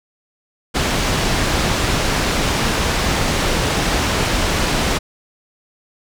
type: low-pass noise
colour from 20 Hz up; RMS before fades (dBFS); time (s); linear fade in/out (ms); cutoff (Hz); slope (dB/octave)
pink; -18; 0.74-4.99; 20; 6600; 12
effects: none